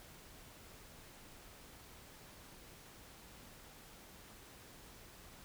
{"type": "silence", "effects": ["pink hiss -57 dBFS RMS until 5.44 s"]}